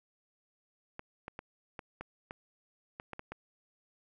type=clicks; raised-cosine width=0.5 ms; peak=-26 dBFS; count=10; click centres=0.994 / 1.281 / 1.391 / 1.792 / 2.01 / 2.309 / 2.999 / 3.133 / 3.194 / 3.32 s; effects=none